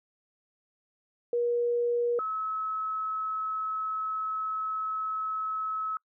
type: tone pair in turn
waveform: sine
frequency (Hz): 478 / 1291.7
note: A#4 / E6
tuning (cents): +43 / -36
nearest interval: octave + perfect fourth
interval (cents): 1721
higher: second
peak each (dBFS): -24 / -29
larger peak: first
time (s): 1.33-2.19 / 2.19-5.97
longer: second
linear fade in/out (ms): 2
effects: noise-tail reverb RT60 0.1 s tail -25 dB re dry